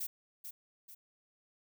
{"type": "noise with echo", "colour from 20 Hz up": "violet", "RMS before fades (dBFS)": -38, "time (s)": [0, 0.07], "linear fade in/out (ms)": 10, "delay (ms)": 440, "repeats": 2, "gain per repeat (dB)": -7, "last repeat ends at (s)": 0.95, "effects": []}